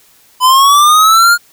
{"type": "linear sweep", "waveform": "square", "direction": "up", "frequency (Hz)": [1000, 1428], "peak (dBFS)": -5, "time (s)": [0.4, 1.38], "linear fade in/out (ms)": 50, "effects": ["white hiss -47 dBFS RMS until 1.52 s"]}